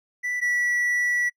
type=tone pair in turn; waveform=triangle; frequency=1973 / 1950.3 Hz; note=B6 / B6; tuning=-2 / -22 cents; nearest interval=unison; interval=20 cents; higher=first; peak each=-23 / -19 dBFS; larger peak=second; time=0.23-0.41 / 0.41-1.3 s; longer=second; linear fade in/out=20 ms; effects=noise-tail reverb RT60 0.1 s tail -26 dB re dry